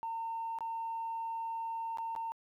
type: tone with dropouts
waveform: sine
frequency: 910 Hz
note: A#5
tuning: 42 cents flat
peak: -34 dBFS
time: 0.03-2.32 s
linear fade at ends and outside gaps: 0 ms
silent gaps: 0.587-0.607 / 1.973-1.984 / 2.152-2.162 s
effects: tanh soft clip ceiling -31 dBFS + 12-bit